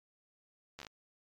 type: slowing click train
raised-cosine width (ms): 0.2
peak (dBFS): -28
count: 6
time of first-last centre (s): 0.79-0.868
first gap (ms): 12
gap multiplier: 1.13
effects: MP3 96 kbps